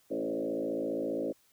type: tone with frequency modulation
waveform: sine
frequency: 415.3 Hz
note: G#4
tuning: in tune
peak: -30 dBFS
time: 0.1-1.33 s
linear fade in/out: 20 ms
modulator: 55 Hz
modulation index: 3.1
effects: white hiss -67 dBFS RMS until 1.52 s